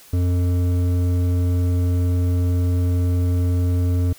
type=tone with hard clipping; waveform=sine; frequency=88.9 Hz; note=F2; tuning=31 cents sharp; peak=-18 dBFS; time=0.13-4.13 s; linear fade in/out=5 ms; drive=10 dB; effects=white hiss -47 dBFS RMS until 4.18 s